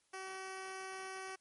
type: tone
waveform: 10% pulse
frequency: 380 Hz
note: F#4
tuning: 46 cents sharp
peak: -35 dBFS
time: 0.13-1.36 s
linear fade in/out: 10 ms
effects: white hiss -75 dBFS RMS until 1.4 s + MP3 48 kbps